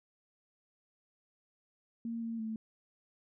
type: tone with pitch steps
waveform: sine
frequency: 230.7 / 228.6 / 220.9 Hz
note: A#3 / A#3 / A3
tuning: -18 / -34 / +7 cents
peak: -35 dBFS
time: 2.05-2.56 s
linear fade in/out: 2 ms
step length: 170 ms
effects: none